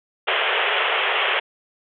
white band-pass noise, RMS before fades -21 dBFS, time 0.27-1.4 s, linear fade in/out 10 ms, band 380 to 3300 Hz, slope 96 dB/octave, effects none

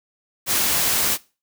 white noise, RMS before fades -20 dBFS, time 0.46-1.18 s, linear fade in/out 50 ms, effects noise-tail reverb RT60 0.3 s tail -20 dB re dry

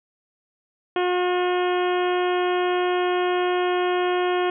harmonic tone, 359.7 Hz, F#4, 49 cents flat, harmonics 1 / 2 / 3 / 4 / 5 / 6 / 7 / 8 / 9, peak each -21 / -26 / -30 / -33 / -35 / -39 / -37 / -38 / -38 dBFS, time 0.96-4.5 s, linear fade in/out 2 ms, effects none

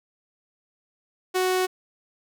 sawtooth tone, 370 Hz, F#4, in tune, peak -17 dBFS, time 1.34-1.67 s, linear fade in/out 20 ms, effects none

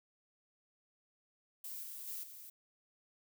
violet noise with level steps, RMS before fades -45 / -47 / -43 / -52 dBFS, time 1.64-2.5 s, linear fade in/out 5 ms, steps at 1.83 / 2.07 / 2.23 s, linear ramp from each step 5 ms, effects none

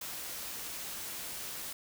white noise, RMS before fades -41 dBFS, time 0.01-1.73 s, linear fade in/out 5 ms, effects none

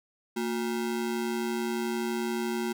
square ring-modulated tone, 294.2 Hz, D4, 3 cents sharp, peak -26 dBFS, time 0.36-2.73 s, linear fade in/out 10 ms, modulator 65.8 Hz, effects none

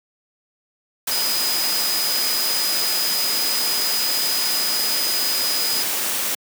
sine tone in noise, 4978 Hz, D#8, in tune, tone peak -22 dBFS, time 1.11-5.83 s, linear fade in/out 5 ms, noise white, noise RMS -23 dBFS, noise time 1.07-6.35 s, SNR -2 dB, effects high-pass 200 Hz 12 dB/octave

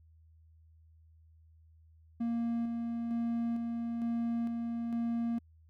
triangle tone with tremolo, 233.1 Hz, A#3, in tune, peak -28 dBFS, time 2.2-5.39 s, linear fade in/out 10 ms, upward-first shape square, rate 1.1 Hz, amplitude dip 30%, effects added 80 Hz sine -58 dBFS peak until 5.69 s

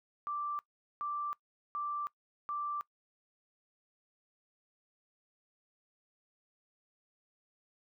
sine tone bursts, 1174 Hz, D6, 1 cent flat, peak -34 dBFS, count 4, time 0.27-2.81 s, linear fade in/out 0 ms, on 320 ms, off 420 ms, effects noise-tail reverb RT60 0.1 s tail -20 dB re dry

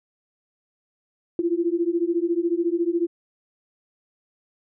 sine beating tone pair, 334.7 / 348.7 Hz, E4 / F4, +26 / -3 cents, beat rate 14 Hz, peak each -23 dBFS, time 1.39-3.07 s, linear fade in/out 2 ms, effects none

